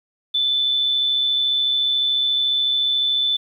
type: tone with amplitude modulation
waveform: sine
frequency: 3509 Hz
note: A7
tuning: 5 cents flat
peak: -15 dBFS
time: 0.34-3.37 s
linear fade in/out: 10 ms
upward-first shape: sine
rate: 134 Hz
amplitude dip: 35%
effects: 9-bit